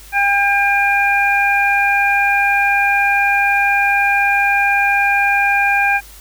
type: harmonic tone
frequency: 802 Hz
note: G5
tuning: 39 cents sharp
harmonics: 1 / 2 / 3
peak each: -16 / -16 / -16 dBFS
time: 0.12-6.01 s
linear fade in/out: 50 ms
effects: added 50 Hz sine -40 dBFS peak until 6.2 s + white hiss -41 dBFS RMS until 6.2 s

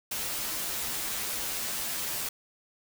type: noise with comb filter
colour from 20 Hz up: white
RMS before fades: -33 dBFS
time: 0.11-2.29 s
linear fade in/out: 5 ms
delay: 11 ms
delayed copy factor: -0.9
effects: none

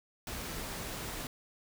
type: noise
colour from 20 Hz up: pink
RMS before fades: -40 dBFS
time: 0.27-1.27 s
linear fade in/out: 2 ms
effects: none

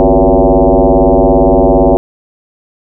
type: tone with frequency modulation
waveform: sine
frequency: 147.2 Hz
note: D3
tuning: 4 cents sharp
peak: -4 dBFS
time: 0-1.97 s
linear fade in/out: 0 ms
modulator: 104 Hz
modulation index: 6
effects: none

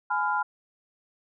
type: chord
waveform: sine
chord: F diminished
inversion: first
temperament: just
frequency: 838.1 / 1005.8 / 1396.9 Hz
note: Ab5 / Cb6 / F6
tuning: +16 / +31 / 0 cents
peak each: -28 dBFS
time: 0.1-0.43 s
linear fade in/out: 10 ms
effects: none

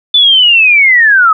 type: linear sweep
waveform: sine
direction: down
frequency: 3520 to 1244.5 Hz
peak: -3 dBFS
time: 0.14-1.33 s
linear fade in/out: 5 ms
effects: none

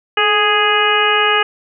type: harmonic tone with a mistuned harmonic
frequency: 415.3 Hz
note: G#4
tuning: in tune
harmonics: 1 / 2 / 3 / 4 / 5 / 6 / 7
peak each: -19 / -20 / -17 / -18 / -22 / -20 / -18 dBFS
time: 0.17-1.43 s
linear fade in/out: 5 ms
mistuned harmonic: 1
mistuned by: +49 cents
effects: none

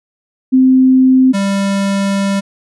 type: tone pair in turn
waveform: sine / square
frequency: 259.7 / 197.4 Hz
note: C4 / G3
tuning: -13 / +12 cents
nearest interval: perfect fourth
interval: 475 cents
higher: first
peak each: -5 / -13 dBFS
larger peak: first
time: 0.52-1.33 / 1.33-2.41 s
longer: second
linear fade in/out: 20 ms
effects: resampled to 24000 Hz

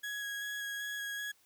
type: tone with vibrato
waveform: 35% pulse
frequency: 1661.2 Hz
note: G#6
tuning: in tune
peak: -35 dBFS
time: 0.03-1.32 s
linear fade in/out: 10 ms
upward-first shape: square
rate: 2.6 Hz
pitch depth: 9 cents each way
effects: white hiss -68 dBFS RMS until 1.45 s + high-pass 60 Hz 12 dB/octave

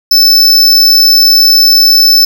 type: tone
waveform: square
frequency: 5274 Hz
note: E8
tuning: in tune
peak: -3 dBFS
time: 0.11-2.25 s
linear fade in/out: 5 ms
effects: 7-bit

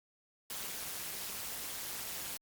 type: noise with amplitude modulation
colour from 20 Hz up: white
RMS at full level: -38 dBFS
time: 0.5-2.37 s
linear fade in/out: 2 ms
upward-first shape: sine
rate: 203 Hz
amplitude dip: 75%
effects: Opus 48 kbps

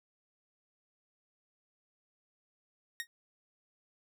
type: tone with exponential decay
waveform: sawtooth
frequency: 1864.7 Hz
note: A#6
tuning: in tune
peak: -28 dBFS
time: 3-3.07 s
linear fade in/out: 0 ms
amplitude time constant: 15 ms
effects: none

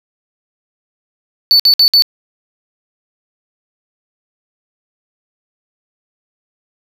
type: tone bursts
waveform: triangle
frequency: 4489 Hz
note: C#8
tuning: 21 cents sharp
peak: -4 dBFS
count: 4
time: 1.51-2.022 s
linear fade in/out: 0 ms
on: 86 ms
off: 56 ms
effects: none

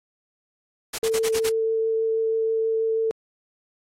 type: noise bursts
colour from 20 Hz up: white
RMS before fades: -27 dBFS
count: 6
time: 0.93-1.496 s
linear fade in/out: 10 ms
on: 56 ms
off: 46 ms
type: tone with vibrato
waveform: sine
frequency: 446.8 Hz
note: A4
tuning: 27 cents sharp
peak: -20 dBFS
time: 1.03-3.11 s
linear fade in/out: 0 ms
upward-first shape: triangle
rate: 6.2 Hz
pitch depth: 9 cents each way
effects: low-pass 10000 Hz 12 dB/octave + AAC 48 kbps

